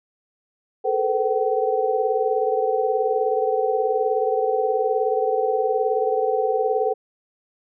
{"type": "tone cluster", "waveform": "sine", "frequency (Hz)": [430.4, 449.3, 507, 764], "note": ["A4", "A4", "B4", "G5"], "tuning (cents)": [-38, 36, 45, -45], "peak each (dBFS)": -24, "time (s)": [0.84, 6.94], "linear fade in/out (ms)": 20, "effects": []}